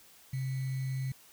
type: tone with sample-and-hold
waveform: sine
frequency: 132.1 Hz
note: C3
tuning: 17 cents sharp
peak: -31 dBFS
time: 0.33-1.12 s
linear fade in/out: 5 ms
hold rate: 2100 Hz
effects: white hiss -58 dBFS RMS until 1.32 s